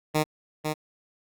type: tone with echo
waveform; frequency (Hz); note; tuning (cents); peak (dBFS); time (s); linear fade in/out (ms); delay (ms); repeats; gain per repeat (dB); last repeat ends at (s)
10% pulse; 153.8; D#3; -20; -13; 0.14-0.24; 20; 500; 1; -5; 0.74
effects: Opus 48 kbps